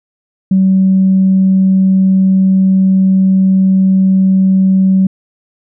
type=tone; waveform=sine; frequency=190.1 Hz; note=F#3; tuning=47 cents sharp; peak=-5 dBFS; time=0.51-5.07 s; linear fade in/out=5 ms; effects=tanh soft clip ceiling -1 dBFS